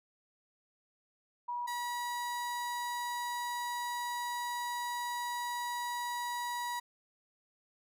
sine / 35% pulse tone pair in turn, 966 / 966 Hz, B5 / B5, -39 / -39 cents, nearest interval unison, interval 0 cents, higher neither, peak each -34 / -33 dBFS, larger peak second, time 1.48-1.67 / 1.67-6.8 s, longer second, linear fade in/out 10 ms, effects none

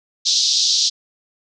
pink band-pass noise, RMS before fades -17 dBFS, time 0.25-0.9 s, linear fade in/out 20 ms, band 3700 to 6100 Hz, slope 48 dB/octave, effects none

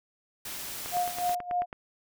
white noise, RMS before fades -38 dBFS, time 0.45-1.35 s, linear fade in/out 5 ms
click train, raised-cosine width 0.5 ms, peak -23 dBFS, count 9, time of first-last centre 0.86-1.729 s, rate 9.21 Hz
sine tone with tremolo, 712 Hz, F5, 33 cents sharp, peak -24 dBFS, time 0.91-1.66 s, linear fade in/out 50 ms, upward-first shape sine, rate 3.3 Hz, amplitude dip 85%
effects none

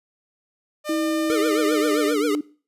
sawtooth tone, 602 Hz, D5, 43 cents sharp, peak -22 dBFS, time 0.84-2.15 s, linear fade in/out 50 ms
sine tone with pitch glide, 320 to 296.9 Hz, D#4 to D4, +49 to +19 cents, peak -21 dBFS, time 0.89-2.41 s, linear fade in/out 5 ms, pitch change -130 cents, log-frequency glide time 1.33-2.13 s
square tone with vibrato, 439.8 Hz, A4, 1 cent flat, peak -22 dBFS, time 1.3-2.35 s, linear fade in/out 0 ms, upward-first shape triangle, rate 7.6 Hz, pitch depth 190 cents each way
effects noise-tail reverb RT60 0.4 s tail -21 dB re dry + resampled to 32000 Hz

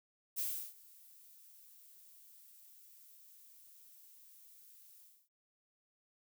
violet noise with ADSR envelope, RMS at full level -36 dBFS, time 0.36-5.29 s, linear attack 30 ms, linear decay 340 ms, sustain -24 dB, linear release 280 ms, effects none

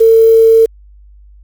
sine tone with quantisation, 450.4 Hz, A4, 40 cents sharp, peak -3 dBFS, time 0-0.66 s, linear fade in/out 10 ms, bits 5, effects added 50 Hz sine -37 dBFS peak until 1.43 s

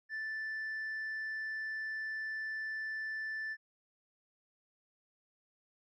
sine tone with tanh clipping, 1760 Hz, A6, in tune, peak -37 dBFS, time 0.09-3.57 s, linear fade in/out 50 ms, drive 1 dB, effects none

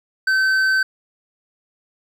sine tone with hard clipping, 1538 Hz, G6, 33 cents flat, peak -16 dBFS, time 0.27-0.83 s, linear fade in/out 5 ms, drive 6 dB, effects none

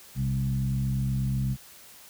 sine tone with frequency modulation, 130.81 Hz, C3, in tune, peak -24 dBFS, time 0.15-1.57 s, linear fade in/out 50 ms, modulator 68.2 Hz, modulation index 0.85, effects white hiss -50 dBFS RMS until 2.09 s

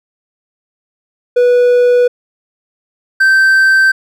triangle tone pair in turn, 490 / 1555.7 Hz, B4 / G6, -14 / -14 cents, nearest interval octave + minor sixth, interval 2000 cents, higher second, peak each -4 dBFS, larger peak neither, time 1.36-2.08 / 3.2-3.92 s, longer neither, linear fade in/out 10 ms, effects none

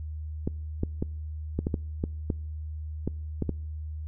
clicks, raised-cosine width 3 ms, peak -14 dBFS, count 11, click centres 0.475 / 0.834 / 1.025 / 1.59 / 1.669 / 1.742 / 2.039 / 2.302 / 3.076 / 3.423 / 3.493 s, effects noise-tail reverb RT60 0.7 s tail -26 dB re dry + added 77 Hz sine -33 dBFS peak until 4.07 s

